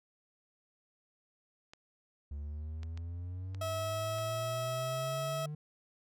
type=clicks; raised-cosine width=0.2 ms; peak=-33 dBFS; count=5; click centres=1.735 / 2.832 / 2.975 / 3.547 / 4.185 s
type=exponential sweep; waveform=triangle; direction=up; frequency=71.1 to 152 Hz; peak=-36 dBFS; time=2.31-5.55 s; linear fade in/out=5 ms
type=tone; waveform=30% pulse; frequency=648 Hz; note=E5; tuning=30 cents flat; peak=-32 dBFS; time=3.61-5.46 s; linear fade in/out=5 ms
effects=none